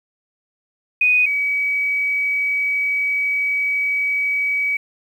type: tone pair in turn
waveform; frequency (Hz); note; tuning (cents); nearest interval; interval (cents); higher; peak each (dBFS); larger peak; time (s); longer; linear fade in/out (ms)
sine; 2489 / 2273; D#7 / C#7; 0 / +43; major second; 157; first; -12 / -17; first; 1.01-1.26 / 1.26-4.77; second; 5
effects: 8-bit